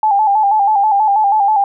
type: tone with vibrato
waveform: sine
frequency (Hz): 830.6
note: G#5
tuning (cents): 0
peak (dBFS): -9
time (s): 0.03-1.64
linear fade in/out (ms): 2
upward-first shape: square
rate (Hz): 6.2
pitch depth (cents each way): 68
effects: none